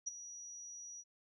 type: tone with ADSR envelope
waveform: sine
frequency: 5810 Hz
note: F#8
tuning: 32 cents flat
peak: -34 dBFS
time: 0.06-1.04 s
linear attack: 18 ms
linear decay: 15 ms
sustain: -13 dB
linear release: 44 ms
effects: none